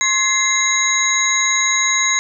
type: tone cluster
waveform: sine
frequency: 1063 / 1702 / 2081 / 3874 / 6600 Hz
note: C6 / G#6 / C7 / B7 / G#8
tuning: +27 / +42 / -10 / -34 / -12 cents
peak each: -24 / -27 / -18 / -21 / -18 dBFS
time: 0.01-2.19 s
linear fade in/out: 0 ms
effects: none